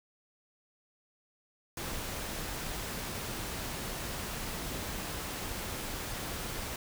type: noise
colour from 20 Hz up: pink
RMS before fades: -38 dBFS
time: 1.77-6.76 s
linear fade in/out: 2 ms
effects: none